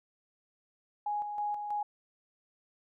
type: tone with tremolo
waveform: sine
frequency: 830.6 Hz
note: G#5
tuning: in tune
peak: -30 dBFS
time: 1.06-1.83 s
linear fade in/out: 5 ms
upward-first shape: square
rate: 3.1 Hz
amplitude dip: 45%
effects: none